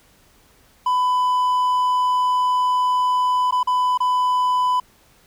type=tone with dropouts; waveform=triangle; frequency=1000 Hz; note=B5; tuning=21 cents sharp; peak=-14 dBFS; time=0.86-4.8 s; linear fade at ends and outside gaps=5 ms; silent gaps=3.51-3.523 / 3.631-3.672 / 3.976-4.003 s; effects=pink hiss -55 dBFS RMS until 5.26 s